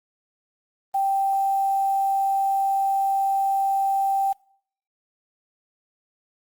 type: tone with quantisation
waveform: sine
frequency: 783 Hz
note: G5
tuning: 2 cents flat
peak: -19 dBFS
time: 0.94-4.33 s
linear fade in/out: 10 ms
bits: 7
effects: noise-tail reverb RT60 0.6 s tail -25 dB re dry + Opus 24 kbps